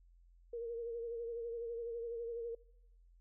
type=tone with vibrato; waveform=sine; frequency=466.2 Hz; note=A#4; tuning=in tune; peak=-39 dBFS; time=0.53-2.55 s; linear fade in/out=5 ms; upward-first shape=sine; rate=12 Hz; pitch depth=40 cents each way; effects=noise-tail reverb RT60 0.9 s tail -23 dB re dry + added 43 Hz sine -61 dBFS peak until 3.2 s